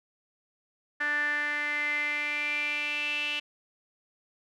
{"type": "tone with band-pass filter sweep", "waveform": "sawtooth", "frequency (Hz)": 294.8, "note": "D4", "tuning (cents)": 7, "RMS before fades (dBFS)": -30, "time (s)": [1, 3.4], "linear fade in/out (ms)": 10, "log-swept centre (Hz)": [1700, 2800], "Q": 9.6, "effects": []}